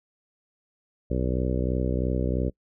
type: harmonic tone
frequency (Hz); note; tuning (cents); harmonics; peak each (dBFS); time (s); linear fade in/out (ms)
63; B1; +35; 1 / 2 / 3 / 4 / 5 / 6 / 7 / 8 / 9; -27 / -30 / -32 / -33 / -34 / -35 / -35 / -36 / -37; 1.1-2.5; 10
effects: noise-tail reverb RT60 0.1 s tail -24 dB re dry